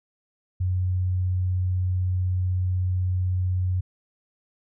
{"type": "tone", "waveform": "sine", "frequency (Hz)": 91.6, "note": "F#2", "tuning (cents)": -17, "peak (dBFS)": -21, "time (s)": [0.6, 3.81], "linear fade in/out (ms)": 10, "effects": []}